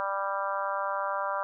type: harmonic tone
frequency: 196.8 Hz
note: G3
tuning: 7 cents sharp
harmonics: 3 / 4 / 5 / 6 / 7 / 8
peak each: -34 / -37 / -33 / -34 / -36 / -41 dBFS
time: 0-1.43 s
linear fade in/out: 0 ms
effects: none